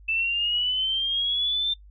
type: linear sweep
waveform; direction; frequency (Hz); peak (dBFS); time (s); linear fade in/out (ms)
sine; up; 2637 to 3592; -22; 0.08-1.74; 10
effects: noise-tail reverb RT60 0.1 s tail -20 dB re dry + added 50 Hz sine -46 dBFS peak until 1.9 s